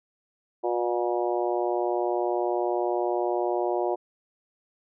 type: harmonic tone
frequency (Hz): 120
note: B2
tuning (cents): -49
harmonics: 3 / 4 / 5 / 6 / 7 / 8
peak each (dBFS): -27 / -33 / -30 / -30 / -35 / -36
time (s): 0.63-3.96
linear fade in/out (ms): 20
effects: none